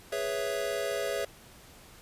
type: chord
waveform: square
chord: C# minor seventh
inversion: second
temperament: equal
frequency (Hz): 415.3 / 493.9 / 554.4 / 659.3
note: G#4 / B4 / C#5 / E5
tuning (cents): 0 / 0 / 0 / 0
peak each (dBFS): -36 / -38 / -35 / -36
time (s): 0.12-1.25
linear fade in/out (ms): 5
effects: pink hiss -53 dBFS RMS until 2.01 s + resampled to 32000 Hz